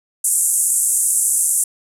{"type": "band-pass noise", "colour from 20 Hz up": "pink", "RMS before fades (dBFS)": -17, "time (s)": [0.24, 1.64], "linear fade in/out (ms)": 5, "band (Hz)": [7700, 11000], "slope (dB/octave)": 48, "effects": []}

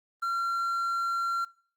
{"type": "tone with quantisation", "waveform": "triangle", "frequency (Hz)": 1370, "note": "F6", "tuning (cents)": -34, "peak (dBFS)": -25, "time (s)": [0.22, 1.45], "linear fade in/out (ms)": 10, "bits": 9, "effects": ["noise-tail reverb RT60 0.5 s tail -22 dB re dry", "Opus 32 kbps"]}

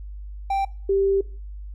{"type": "tone pair in turn", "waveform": ["triangle", "sine"], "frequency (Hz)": [784, 392], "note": ["G5", "G4"], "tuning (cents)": [0, 0], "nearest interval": "octave", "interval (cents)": 1200, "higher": "first", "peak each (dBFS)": [-18, -17], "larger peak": "second", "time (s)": [[0.5, 0.65], [0.89, 1.21]], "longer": "second", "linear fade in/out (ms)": 5, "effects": ["noise-tail reverb RT60 0.4 s tail -21 dB re dry", "added 50 Hz sine -33 dBFS peak until 1.74 s"]}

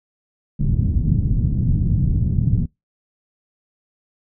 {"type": "low-pass noise", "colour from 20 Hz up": "white", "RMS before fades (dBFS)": -18, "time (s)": [0.59, 2.66], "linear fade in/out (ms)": 10, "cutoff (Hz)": 170, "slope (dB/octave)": 24, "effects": ["noise-tail reverb RT60 0.2 s tail -24 dB re dry"]}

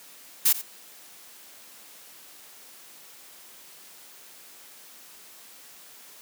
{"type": "noise with echo", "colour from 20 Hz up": "blue", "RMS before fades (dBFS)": -19, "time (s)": [0.45, 0.53], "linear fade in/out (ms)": 10, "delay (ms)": 88, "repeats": 1, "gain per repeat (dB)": -15, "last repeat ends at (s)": 0.618, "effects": ["white hiss -49 dBFS RMS until 6.21 s", "high-pass 200 Hz 12 dB/octave"]}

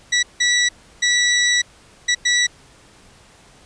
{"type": "tone bursts at uneven times", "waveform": "20% pulse", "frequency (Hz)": 1951, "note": "B6", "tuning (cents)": -22, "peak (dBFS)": -9, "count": 5, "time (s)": [[0.12, 0.23], [0.4, 0.69], [1.02, 1.62], [2.08, 2.15], [2.25, 2.47]], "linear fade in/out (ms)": 10, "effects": ["pink hiss -49 dBFS RMS until 3.65 s", "resampled to 22050 Hz"]}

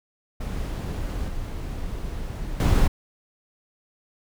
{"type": "noise with level steps", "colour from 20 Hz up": "brown", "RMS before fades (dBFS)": [-28, -31, -17], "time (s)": [0.4, 2.88], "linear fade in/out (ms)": 10, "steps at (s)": [1.28, 2.6], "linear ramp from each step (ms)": 2, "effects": []}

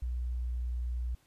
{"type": "tone with pitch glide", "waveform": "sine", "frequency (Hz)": [61, 60.65], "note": ["B1", "B1"], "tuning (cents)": [-21, -31], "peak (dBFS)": -31, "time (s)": [0.02, 1.15], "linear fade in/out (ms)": 5, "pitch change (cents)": -10, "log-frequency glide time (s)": [0.29, 0.61], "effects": ["pink hiss -68 dBFS RMS until 1.26 s", "resampled to 32000 Hz"]}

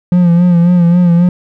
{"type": "tone with vibrato", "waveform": "triangle", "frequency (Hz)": 174.3, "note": "F3", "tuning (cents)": -3, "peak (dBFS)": -3, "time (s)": [0.12, 1.29], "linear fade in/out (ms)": 2, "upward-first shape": "sine", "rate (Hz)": 3.7, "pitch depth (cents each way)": 49, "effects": []}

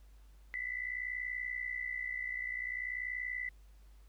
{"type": "tone pair together", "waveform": "sine", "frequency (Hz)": [1975.5, 2036], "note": ["B6", "C7"], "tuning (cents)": [0, -48], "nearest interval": "minor second", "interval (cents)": 52, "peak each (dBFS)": [-38, -40], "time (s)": [0.54, 3.49], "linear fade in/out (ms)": 0, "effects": ["added 50 Hz sine -55 dBFS peak until 4.08 s", "pink hiss -71 dBFS RMS until 4.08 s"]}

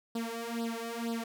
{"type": "tone with flanger", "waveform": "sawtooth", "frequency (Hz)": 231.1, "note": "A#3", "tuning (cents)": -15, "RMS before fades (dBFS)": -36, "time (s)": [0.15, 1.24], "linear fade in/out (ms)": 5, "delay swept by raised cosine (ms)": [0.22, 2.72], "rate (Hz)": 2.1, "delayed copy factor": 0.9, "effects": []}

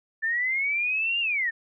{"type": "linear two-way sweep", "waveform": "sine", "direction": "up then down", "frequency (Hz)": [1760, 2830, 1760], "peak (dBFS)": -23, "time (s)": [0.22, 1.51], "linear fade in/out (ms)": 20, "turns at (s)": 1.2, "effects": []}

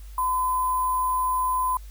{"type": "tone with sample-and-hold", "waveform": "sine", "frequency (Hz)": 1016, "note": "B5", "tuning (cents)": 49, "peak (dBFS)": -21, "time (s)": [0.18, 1.77], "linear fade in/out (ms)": 2, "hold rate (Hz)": 11025, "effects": ["added 50 Hz sine -38 dBFS peak until 1.9 s", "white hiss -55 dBFS RMS until 1.9 s"]}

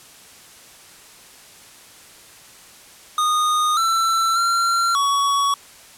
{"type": "tone with pitch steps", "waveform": "square", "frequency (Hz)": [1232, 1338, 1371, 1123], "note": ["D#6", "E6", "F6", "C#6"], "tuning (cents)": [-17, 25, -32, 22], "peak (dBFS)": -17, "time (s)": [3.18, 5.54], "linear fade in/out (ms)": 2, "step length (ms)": 590, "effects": ["white hiss -45 dBFS RMS until 5.97 s", "low-pass 11000 Hz 12 dB/octave"]}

